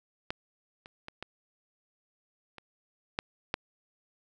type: clicks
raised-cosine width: 0.3 ms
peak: -16 / -30 / -25 / -22 / -29 / -13 / -12 dBFS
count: 7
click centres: 0.305 / 0.859 / 1.084 / 1.226 / 2.583 / 3.189 / 3.541 s
effects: none